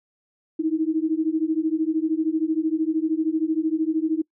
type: beating tone pair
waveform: sine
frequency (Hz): 311.1 / 324.1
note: D#4 / E4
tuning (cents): 0 / -29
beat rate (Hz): 13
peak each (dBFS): -23 / -23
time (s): 0.59-4.22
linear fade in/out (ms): 10
effects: noise-tail reverb RT60 0.1 s tail -25 dB re dry